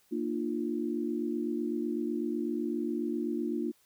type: chord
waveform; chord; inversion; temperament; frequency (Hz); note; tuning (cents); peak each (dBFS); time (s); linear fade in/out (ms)
sine; Bb major; none; equal with one note detuned; 233.1 / 301.4 / 349.2; Bb3 / D4 / F4; 0 / +45 / 0; -34; 0.11-3.72; 20
effects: white hiss -67 dBFS RMS until 3.85 s